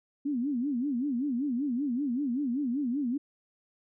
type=tone with vibrato; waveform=sine; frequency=263.1 Hz; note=C4; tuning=10 cents sharp; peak=-27 dBFS; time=0.25-3.18 s; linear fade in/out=10 ms; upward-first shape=sine; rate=5.2 Hz; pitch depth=210 cents each way; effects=none